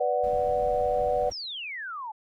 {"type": "chord", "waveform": "sine", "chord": "B minor", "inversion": "none", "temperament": "equal", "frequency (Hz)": [493.9, 587.3, 740], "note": ["B4", "D5", "F#5"], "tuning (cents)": [0, 0, 0], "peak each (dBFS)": -27, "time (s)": [0, 1.3], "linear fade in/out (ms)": 10}
{"type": "noise", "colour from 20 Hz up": "brown", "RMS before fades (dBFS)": -41, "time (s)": [0.23, 1.33], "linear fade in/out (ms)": 10}
{"type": "exponential sweep", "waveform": "sine", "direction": "down", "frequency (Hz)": [5800, 833], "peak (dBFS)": -33, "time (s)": [1.31, 2.12], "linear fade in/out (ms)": 10}
{"effects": []}